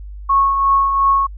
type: tone with tremolo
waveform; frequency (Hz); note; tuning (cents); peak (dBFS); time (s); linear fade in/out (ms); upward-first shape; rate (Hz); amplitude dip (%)
sine; 1100; C#6; -14; -9; 0.29-1.27; 10; triangle; 2.8; 50
effects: added 50 Hz sine -29 dBFS peak until 1.37 s